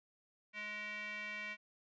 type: tone with band-pass filter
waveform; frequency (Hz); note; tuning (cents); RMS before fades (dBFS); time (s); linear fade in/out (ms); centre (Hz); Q
square; 210; G#3; +19; -44; 0.53-1.57; 50; 2200; 5.9
effects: resampled to 16000 Hz